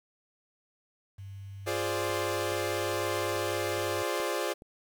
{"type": "tone with vibrato", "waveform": "sine", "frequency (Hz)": 98, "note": "G2", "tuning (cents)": 0, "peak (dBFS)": -40, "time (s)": [1.18, 4.03], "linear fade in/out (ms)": 10, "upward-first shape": "sine", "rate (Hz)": 0.62, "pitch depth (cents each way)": 9}
{"type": "chord", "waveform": "sawtooth", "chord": "D half-diminished seventh", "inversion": "first", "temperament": "equal", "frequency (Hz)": [349.2, 415.3, 523.3, 587.3], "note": ["F4", "Ab4", "C5", "D5"], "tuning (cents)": [0, 0, 0, 0], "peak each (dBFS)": -31, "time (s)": [1.66, 4.54], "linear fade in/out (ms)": 20}
{"type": "click train", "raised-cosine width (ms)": 2, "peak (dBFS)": -36, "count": 7, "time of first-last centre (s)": [2.1, 4.621], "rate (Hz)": 2.38}
{"effects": ["10-bit"]}